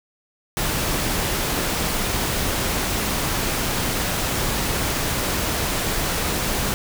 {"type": "noise", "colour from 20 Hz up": "pink", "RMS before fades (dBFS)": -23, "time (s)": [0.57, 6.74], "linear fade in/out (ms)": 0, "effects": []}